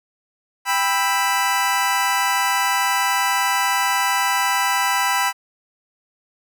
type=chord; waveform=25% pulse; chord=E minor; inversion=first; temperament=just; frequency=791.1 / 988.9 / 1318.5 Hz; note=G5 / B5 / E6; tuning=+16 / +2 / 0 cents; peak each=-19 / -16 / -21 dBFS; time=0.65-5.33 s; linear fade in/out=50 ms; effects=none